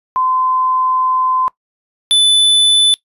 sine / square tone pair in turn, 1028 / 3499 Hz, C6 / A7, -31 / -10 cents, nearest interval octave + major sixth, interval 2121 cents, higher second, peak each -12 / -8 dBFS, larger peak second, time 0.16-1.48 / 2.11-2.94 s, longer first, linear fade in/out 0 ms, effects noise-tail reverb RT60 0.1 s tail -20 dB re dry + resampled to 32000 Hz

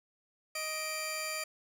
15% pulse tone pair together, 625 / 2356 Hz, D#5 / D7, +8 / +5 cents, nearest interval octave + major seventh, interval 2297 cents, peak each -32 / -30 dBFS, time 0.55-1.44 s, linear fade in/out 5 ms, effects none

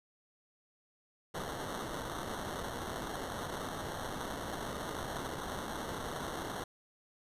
violet noise with sample-and-hold, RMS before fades -40 dBFS, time 1.34-6.64 s, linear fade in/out 5 ms, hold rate 2450 Hz, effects resampled to 32000 Hz

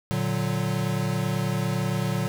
square chord, Bb augmented, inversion none, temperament equal, 116.54 / 146.83 / 185 Hz, Bb2 / D3 / F#3, 0 / 0 / 0 cents, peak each -29 dBFS, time 0.11-2.28 s, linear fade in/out 0 ms, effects none

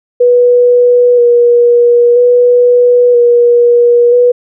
sine tone with vibrato, 483.9 Hz, B4, 35 cents flat, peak -3 dBFS, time 0.2-4.32 s, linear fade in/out 10 ms, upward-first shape square, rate 0.51 Hz, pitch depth 18 cents each way, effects none

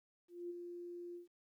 sine tone with ADSR envelope, 349.2 Hz, F4, in tune, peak -40 dBFS, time 0.28-1.28 s, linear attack 220 ms, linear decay 21 ms, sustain -5 dB, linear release 130 ms, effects 13-bit

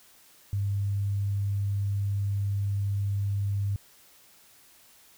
sine tone, 100 Hz, G2, 35 cents sharp, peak -25 dBFS, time 0.53-3.76 s, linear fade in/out 0 ms, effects white hiss -57 dBFS RMS until 5.17 s

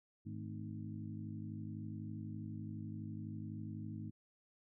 harmonic tone with a mistuned harmonic, 52 Hz, G#1, 3 cents sharp, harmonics 2 / 3 / 4 / 5 / 6, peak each -46 / -49 / -48 / -53 / -52 dBFS, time 0.25-4.11 s, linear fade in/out 20 ms, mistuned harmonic 4, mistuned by +70 cents, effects none

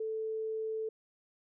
sine tone, 440 Hz, A4, in tune, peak -33 dBFS, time 0-0.89 s, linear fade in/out 5 ms, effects none

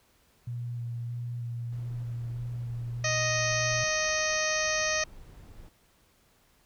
sine tone with vibrato, 119.3 Hz, A#2, 41 cents sharp, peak -32 dBFS, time 0.47-3.84 s, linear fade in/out 5 ms, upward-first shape square, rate 1.6 Hz, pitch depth 13 cents each way
brown noise, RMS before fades -49 dBFS, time 1.72-5.69 s, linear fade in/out 5 ms
harmonic tone, 622.3 Hz, D#5, in tune, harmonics 1 / 2 / 3 / 4 / 5 / 6 / 7 / 8 / 9 / 10, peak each -32 / -36 / -31 / -34 / -42 / -43 / -39 / -42 / -35 / -34 dBFS, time 3.04-5.04 s, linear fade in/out 5 ms
clicks, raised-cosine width 0.3 ms, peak -31 dBFS, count 4, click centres 4.046 / 4.089 / 4.185 / 4.333 s
effects pink hiss -65 dBFS RMS until 6.65 s

